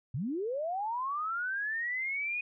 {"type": "linear sweep", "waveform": "sine", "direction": "up", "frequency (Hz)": [107.4, 2489], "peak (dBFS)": -31, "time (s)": [0.14, 2.41], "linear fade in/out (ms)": 5, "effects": []}